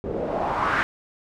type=noise with low-pass filter sweep; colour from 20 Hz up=white; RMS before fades=-25 dBFS; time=0.04-0.83 s; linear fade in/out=0 ms; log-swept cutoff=370 to 1700 Hz; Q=3; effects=none